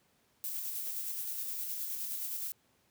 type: noise with tremolo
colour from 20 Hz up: violet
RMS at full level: -37 dBFS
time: 0.44-2.52 s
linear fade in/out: 0 ms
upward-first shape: square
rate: 9.6 Hz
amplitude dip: 25%
effects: pink hiss -71 dBFS RMS until 2.9 s + high-pass 80 Hz 12 dB/octave